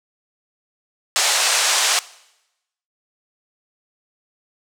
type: band-pass noise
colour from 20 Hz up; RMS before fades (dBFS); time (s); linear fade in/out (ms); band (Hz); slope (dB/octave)
white; -18; 1.16-1.99; 0; 550 to 8200; 24
effects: noise-tail reverb RT60 0.9 s tail -20 dB re dry